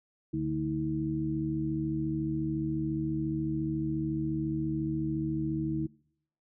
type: harmonic tone with a mistuned harmonic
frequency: 74.2 Hz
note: D2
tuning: 18 cents sharp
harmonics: 1 / 2 / 3 / 4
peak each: -42 / -33 / -39 / -31 dBFS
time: 0.33-5.87 s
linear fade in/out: 10 ms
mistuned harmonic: 4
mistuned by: +130 cents
effects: noise-tail reverb RT60 0.7 s tail -24 dB re dry